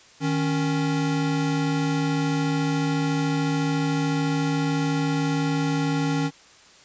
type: tone pair together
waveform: square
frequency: 155.56 / 277.2 Hz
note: D#3 / C#4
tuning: 0 / 0 cents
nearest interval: minor seventh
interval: 1000 cents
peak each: -25 dBFS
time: 0.2-6.31 s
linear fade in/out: 50 ms
effects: white hiss -51 dBFS RMS until 6.84 s + resampled to 16000 Hz